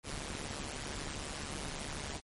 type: noise with amplitude modulation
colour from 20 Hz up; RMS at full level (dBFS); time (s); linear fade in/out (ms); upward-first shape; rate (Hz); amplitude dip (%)
pink; -37; 0.03-2.21; 50; sine; 144; 85
effects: MP3 48 kbps